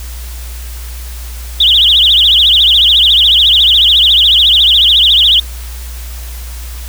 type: tone with vibrato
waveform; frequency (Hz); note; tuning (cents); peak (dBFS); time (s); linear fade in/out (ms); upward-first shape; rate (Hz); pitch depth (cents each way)
sine; 3319; G#7; -2; -4; 1.6-5.4; 5; triangle; 14; 280
effects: added 60 Hz sine -22 dBFS peak until 6.88 s + white hiss -32 dBFS RMS until 6.88 s